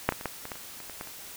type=clicks; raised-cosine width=0.5 ms; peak=-6 / -16 / -24 / -14 / -22 / -20 / -29 / -29 / -27 / -21 / -29 dBFS; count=11; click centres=0.09 / 0.123 / 0.211 / 0.257 / 0.454 / 0.518 / 0.556 / 0.803 / 0.897 / 1.011 / 1.073 s; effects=white hiss -44 dBFS RMS until 1.36 s